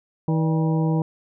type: harmonic tone with a mistuned harmonic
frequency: 160 Hz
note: D#3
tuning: 49 cents sharp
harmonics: 1 / 2 / 3 / 4 / 5 / 6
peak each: -19 / -26 / -30 / -35 / -35 / -35 dBFS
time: 0.28-1.02 s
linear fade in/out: 2 ms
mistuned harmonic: 4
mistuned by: -130 cents
effects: none